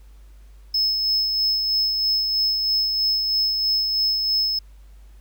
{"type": "tone with tremolo", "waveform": "triangle", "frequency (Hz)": 5200, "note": "E8", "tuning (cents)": -24, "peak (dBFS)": -16, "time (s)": [0.74, 4.59], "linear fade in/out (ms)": 5, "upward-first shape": "sine", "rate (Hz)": 3.1, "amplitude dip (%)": 35, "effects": ["added 50 Hz sine -43 dBFS peak until 5.2 s", "pink hiss -61 dBFS RMS until 5.2 s"]}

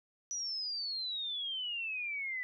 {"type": "exponential sweep", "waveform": "sine", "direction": "down", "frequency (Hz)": [5920, 1975.5], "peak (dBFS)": -35, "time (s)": [0.31, 2.43], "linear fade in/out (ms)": 0, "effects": []}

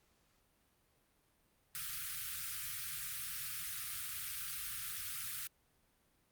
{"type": "band-stop noise", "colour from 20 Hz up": "white", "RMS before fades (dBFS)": -42, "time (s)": [1.75, 5.47], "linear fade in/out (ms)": 0, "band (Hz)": [160, 1200], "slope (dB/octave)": 96, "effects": ["pink hiss -74 dBFS RMS until 6.31 s", "Opus 48 kbps"]}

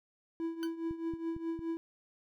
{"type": "tone with tremolo", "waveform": "triangle", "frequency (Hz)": 330, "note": "E4", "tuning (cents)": 2, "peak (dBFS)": -29, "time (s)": [0.4, 1.77], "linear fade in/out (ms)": 0, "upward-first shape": "triangle", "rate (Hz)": 4.8, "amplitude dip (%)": 80}
{"type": "tone with exponential decay", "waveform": "20% pulse", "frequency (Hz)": 1521, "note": "F#6", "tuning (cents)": 47, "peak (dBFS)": -33, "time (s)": [0.63, 0.72], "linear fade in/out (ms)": 0, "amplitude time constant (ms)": 19}
{"type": "click train", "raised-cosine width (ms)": 5, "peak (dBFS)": -33, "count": 4, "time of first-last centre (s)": [0.91, 1.592], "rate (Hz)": 4.4}
{"effects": []}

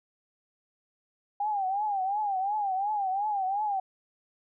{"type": "tone with vibrato", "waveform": "sine", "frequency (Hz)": 800, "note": "G5", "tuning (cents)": 35, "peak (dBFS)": -26, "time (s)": [1.4, 3.8], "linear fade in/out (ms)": 5, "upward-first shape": "triangle", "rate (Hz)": 2.8, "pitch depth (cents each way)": 140, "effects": []}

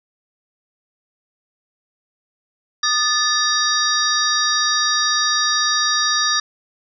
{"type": "tone cluster", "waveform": "sine", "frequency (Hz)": [1226, 1744, 3746, 4740, 5690], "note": ["D#6", "A6", "A#7", "D8", "F8"], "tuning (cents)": [-26, -16, 8, 15, 31], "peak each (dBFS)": -22, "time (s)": [2.83, 6.4], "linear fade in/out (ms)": 5, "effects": []}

